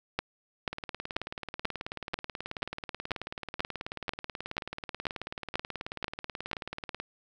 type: two click trains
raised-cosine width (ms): 0.3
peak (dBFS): -20 / -12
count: 117 / 14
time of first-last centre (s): 0.73-7 / 0.19-6.531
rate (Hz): 18.5 / 2.05
effects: none